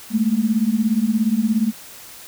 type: beating tone pair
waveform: sine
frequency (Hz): 210 / 227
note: G#3 / A#3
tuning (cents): +19 / -46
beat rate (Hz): 17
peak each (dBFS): -19 / -18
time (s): 0.1-1.73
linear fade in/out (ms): 50
effects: white hiss -40 dBFS RMS until 2.27 s